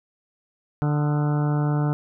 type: harmonic tone with a mistuned harmonic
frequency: 147.9 Hz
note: D3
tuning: 13 cents sharp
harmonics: 1 / 2 / 3 / 4 / 5 / 6 / 7 / 8 / 9 / 10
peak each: -20 / -28 / -34 / -37 / -35 / -38 / -41 / -42 / -39 / -43 dBFS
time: 0.82-1.93 s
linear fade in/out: 0 ms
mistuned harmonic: 8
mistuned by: +76 cents
effects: none